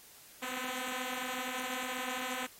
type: beating tone pair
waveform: 5% pulse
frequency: 250 / 258.4 Hz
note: B3 / C4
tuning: +21 / -21 cents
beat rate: 8.4 Hz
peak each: -28 dBFS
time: 0.42-2.47 s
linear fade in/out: 10 ms
effects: white hiss -56 dBFS RMS until 2.59 s + AAC 48 kbps